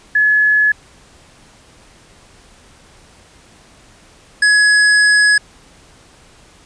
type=tone pair in turn; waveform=sine / square; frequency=1705 / 1683.5 Hz; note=G#6 / G#6; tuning=+45 / +23 cents; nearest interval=unison; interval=22 cents; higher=first; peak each=-9 dBFS; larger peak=neither; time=0.15-0.72 / 4.42-5.38 s; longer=second; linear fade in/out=5 ms; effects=pink hiss -46 dBFS RMS until 6.65 s + resampled to 22050 Hz